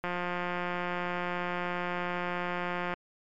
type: click train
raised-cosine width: 0.5 ms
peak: -18 dBFS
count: 514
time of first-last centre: 0.04-2.938 s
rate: 177 Hz
effects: MP3 64 kbps